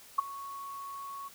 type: tone with ADSR envelope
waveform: sine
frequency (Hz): 1108.7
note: C#6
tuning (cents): 0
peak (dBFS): -19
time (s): 0.18-1.29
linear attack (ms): 10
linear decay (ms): 11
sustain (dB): -20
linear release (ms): 17
effects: white hiss -54 dBFS RMS until 1.34 s